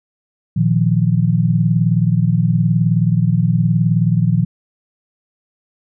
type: chord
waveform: sine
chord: Bb suspended fourth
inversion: none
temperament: equal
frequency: 116.54 / 155.56 / 174.61 Hz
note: Bb2 / Eb3 / F3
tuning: 0 / 0 / 0 cents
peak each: -16 dBFS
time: 0.56-4.45 s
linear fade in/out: 10 ms
effects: none